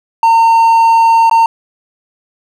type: tone with dropouts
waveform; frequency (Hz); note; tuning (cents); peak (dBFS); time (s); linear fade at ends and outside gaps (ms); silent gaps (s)
triangle; 912; A#5; -38; -3; 0.23-1.46; 2; 1.297-1.312
effects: none